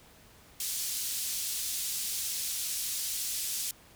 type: band-pass noise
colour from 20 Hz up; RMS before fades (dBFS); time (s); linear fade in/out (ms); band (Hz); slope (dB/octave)
white; -34; 0.6-3.71; 2; 4000 to 12000; 12
effects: pink hiss -57 dBFS RMS until 3.95 s